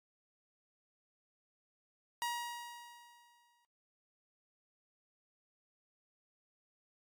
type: tone with exponential decay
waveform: sawtooth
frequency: 952 Hz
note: A#5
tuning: 36 cents sharp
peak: -30 dBFS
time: 2.22-3.65 s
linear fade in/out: 0 ms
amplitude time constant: 310 ms
effects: AAC 64 kbps